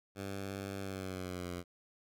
10% pulse tone with pitch glide, 98 to 88.32 Hz, G2 to F2, 0 to +20 cents, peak -31 dBFS, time 0.15-1.64 s, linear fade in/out 50 ms, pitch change -180 cents, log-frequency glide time 0.79-1.51 s, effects none

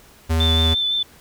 square tone, 81 Hz, E2, 30 cents flat, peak -17 dBFS, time 0.29-0.75 s, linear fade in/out 20 ms
sine tone with vibrato, 3525 Hz, A7, 2 cents sharp, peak -18 dBFS, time 0.4-1.03 s, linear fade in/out 5 ms, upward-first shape sine, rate 5.9 Hz, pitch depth 20 cents each way
effects pink hiss -49 dBFS RMS until 1.2 s

